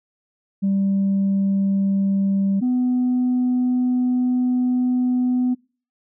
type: tone pair in turn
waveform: sine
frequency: 196 / 250.1 Hz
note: G3 / B3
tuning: 0 / +22 cents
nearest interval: major third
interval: 422 cents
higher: second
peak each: -15 dBFS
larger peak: neither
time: 0.62-2.61 / 2.61-5.55 s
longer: second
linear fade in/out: 20 ms
effects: noise-tail reverb RT60 0.4 s tail -26 dB re dry + tanh soft clip ceiling -14 dBFS